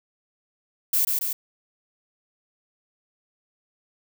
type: noise with echo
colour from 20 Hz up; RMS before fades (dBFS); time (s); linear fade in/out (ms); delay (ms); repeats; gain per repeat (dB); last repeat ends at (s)
violet; -21; 0.93-1.05; 5; 140; 2; -3; 1.33
effects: none